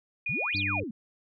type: tone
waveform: sine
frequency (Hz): 2449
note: D#7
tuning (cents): -28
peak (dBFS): -28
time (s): 0.26-0.8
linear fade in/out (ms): 5
type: exponential two-way sweep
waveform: sine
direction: up then down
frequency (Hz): 103.83 to 4978 to 197.4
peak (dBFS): -33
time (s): 0.29-0.91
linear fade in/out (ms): 5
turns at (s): 0.57
type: harmonic tone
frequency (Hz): 99.2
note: G2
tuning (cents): +21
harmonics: 1 / 2 / 3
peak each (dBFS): -33 / -41 / -37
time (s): 0.54-0.84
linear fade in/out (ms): 10
effects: none